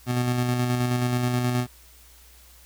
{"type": "tone with tremolo", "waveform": "25% pulse", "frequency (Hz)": 123.47, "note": "B2", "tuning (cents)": 0, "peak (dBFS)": -17, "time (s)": [0.06, 1.67], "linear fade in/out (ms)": 50, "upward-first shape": "square", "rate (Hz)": 9.4, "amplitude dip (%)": 30, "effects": ["added 60 Hz sine -52 dBFS peak until 2.65 s", "white hiss -53 dBFS RMS until 2.65 s"]}